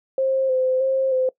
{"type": "tone with vibrato", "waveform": "sine", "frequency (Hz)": 523.3, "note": "C5", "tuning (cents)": 0, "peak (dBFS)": -17, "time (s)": [0.18, 1.29], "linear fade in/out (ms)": 2, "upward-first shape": "square", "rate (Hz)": 1.6, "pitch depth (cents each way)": 25, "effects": ["noise-tail reverb RT60 0.1 s tail -21 dB re dry"]}